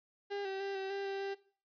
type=tone with pitch steps; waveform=35% pulse; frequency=402.9 / 386.3 / 394.8 / 385.6 / 396.2 / 392.1 / 394.2 Hz; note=G4 / G4 / G4 / G4 / G4 / G4 / G4; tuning=+48 / -25 / +12 / -28 / +18 / 0 / +10 cents; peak=-35 dBFS; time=0.3-1.35 s; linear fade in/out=20 ms; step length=150 ms; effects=noise-tail reverb RT60 0.4 s tail -17 dB re dry + resampled to 11025 Hz